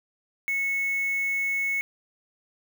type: tone with quantisation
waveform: sine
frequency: 2200 Hz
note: C#7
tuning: 14 cents flat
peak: -24 dBFS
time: 0.48-1.81 s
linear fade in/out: 0 ms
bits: 6
effects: none